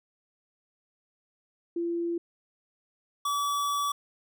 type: tone pair in turn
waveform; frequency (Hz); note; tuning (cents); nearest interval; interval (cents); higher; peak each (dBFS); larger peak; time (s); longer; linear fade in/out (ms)
sine / square; 340.8 / 1146.3; F4 / D6; -42 / -42; octave + major sixth; 2100; second; -27; neither; 1.76-2.18 / 3.25-3.92; second; 5
effects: none